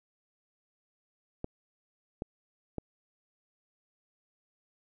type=clicks; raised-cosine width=2 ms; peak=-21 dBFS; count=3; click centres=1.444 / 2.221 / 2.783 s; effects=none